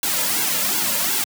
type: noise with flanger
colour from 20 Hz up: white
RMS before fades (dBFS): -21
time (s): 0.03-1.24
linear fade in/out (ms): 2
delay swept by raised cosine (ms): 1.6 to 2.7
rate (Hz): 2.7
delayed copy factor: -0.9
effects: high-pass 150 Hz 12 dB/octave